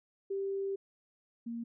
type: tone pair in turn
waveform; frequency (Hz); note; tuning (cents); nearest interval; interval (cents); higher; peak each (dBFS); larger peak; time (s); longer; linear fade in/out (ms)
sine; 392 / 233.1; G4 / A#3; 0 / 0; major sixth; 900; first; -32 / -36; first; 0.3-0.76 / 1.46-1.64; first; 10
effects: none